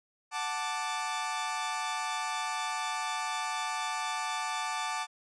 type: chord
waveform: sawtooth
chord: D major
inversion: first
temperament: equal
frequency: 740 / 880 / 1174.7 Hz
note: F#5 / A5 / D6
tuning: 0 / 0 / 0 cents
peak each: -35 / -31 / -32 dBFS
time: 0.31-5.07 s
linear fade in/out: 50 ms
effects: resampled to 22050 Hz